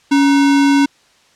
sine tone with sample-and-hold, 280.3 Hz, C#4, 19 cents sharp, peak -8 dBFS, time 0.11-0.86 s, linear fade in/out 10 ms, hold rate 1225 Hz, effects white hiss -52 dBFS RMS until 1.35 s + low-pass 6000 Hz 12 dB/octave

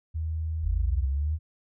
sine tone, 79.8 Hz, D#2, 44 cents sharp, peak -27 dBFS, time 0.14-1.06 s, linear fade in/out 20 ms
sine linear sweep, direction up, 44.66 to 81.1 Hz, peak -24 dBFS, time 0.62-1.39 s, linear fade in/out 50 ms
effects none

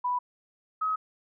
sine tone pair in turn, 987.8 / 1272.7 Hz, B5 / D#6, 0 / +39 cents, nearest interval major third, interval 439 cents, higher second, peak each -25 dBFS, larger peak neither, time 0.04-0.19 / 0.81-0.96 s, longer neither, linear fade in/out 10 ms, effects none

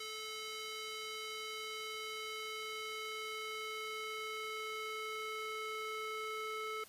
square tone with band-pass filter sweep, 434.8 Hz, A4, 21 cents flat, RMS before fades -43 dBFS, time 0-6.84 s, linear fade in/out 5 ms, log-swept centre 3700 to 1700 Hz, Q 1.1, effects white hiss -58 dBFS RMS until 6.88 s + resampled to 32000 Hz

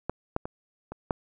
clicks, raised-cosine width 1 ms, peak -14 / -12 / -20 / -23 / -11 dBFS, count 5, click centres 0.096 / 0.364 / 0.455 / 0.92 / 1.108 s, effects none

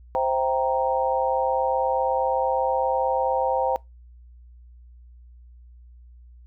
sine chord, C dominant seventh, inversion none, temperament equal, 523.3 / 659.3 / 784 / 932.3 Hz, C5 / E5 / G5 / Bb5, 0 / 0 / 0 / 0 cents, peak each -24 / -30 / -25 / -26 dBFS, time 0.15-3.76 s, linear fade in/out 0 ms, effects noise-tail reverb RT60 0.2 s tail -23 dB re dry + added 60 Hz sine -45 dBFS peak until 6.46 s

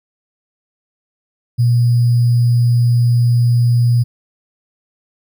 sine tone with sample-and-hold, 120 Hz, B2, 49 cents flat, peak -9 dBFS, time 1.58-4.04 s, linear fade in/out 20 ms, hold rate 4900 Hz, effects none

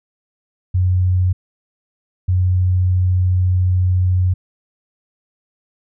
sine tone pair in turn, 91.4 / 91.4 Hz, F#2 / F#2, -21 / -21 cents, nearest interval unison, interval 0 cents, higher neither, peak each -12 dBFS, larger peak neither, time 0.74-1.33 / 2.28-4.34 s, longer second, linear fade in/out 10 ms, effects none

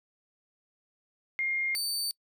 sine / sawtooth tone pair in turn, 2124 / 4570 Hz, C7 / D8, +25 / -48 cents, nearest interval octave + minor second, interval 1327 cents, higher second, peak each -27 dBFS, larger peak neither, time 1.39-1.75 / 1.75-2.11 s, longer neither, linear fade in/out 0 ms, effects noise-tail reverb RT60 0.1 s tail -25 dB re dry

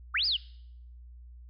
sine linear two-way sweep, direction up then down, 1128 to 5160 to 2689 Hz, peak -25 dBFS, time 0.14-0.37 s, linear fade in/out 10 ms, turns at 0.26 s, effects noise-tail reverb RT60 0.7 s tail -23 dB re dry + added 60 Hz sine -46 dBFS peak until 1.49 s

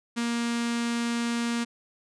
sawtooth tone with notch filter, 235.2 Hz, A#3, 16 cents sharp, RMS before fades -28 dBFS, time 0.16-1.65 s, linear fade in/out 20 ms, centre 590 Hz, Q 0.78, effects resampled to 22050 Hz

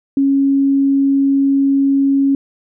sine tone, 275.3 Hz, C#4, 12 cents flat, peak -10 dBFS, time 0.17-2.35 s, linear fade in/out 2 ms, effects none

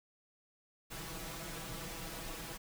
pink noise with comb filter, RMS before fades -44 dBFS, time 0.9-2.58 s, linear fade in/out 20 ms, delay 6.1 ms, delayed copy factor +0.95, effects none

